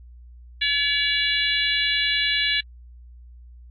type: harmonic tone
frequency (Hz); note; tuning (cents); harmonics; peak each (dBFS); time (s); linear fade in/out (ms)
570; C#5; +48; 3 / 4 / 5 / 6 / 7; -26 / -26 / -26 / -26 / -26; 0.61-2.61; 10
effects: added 60 Hz sine -42 dBFS peak until 3.7 s + AAC 48 kbps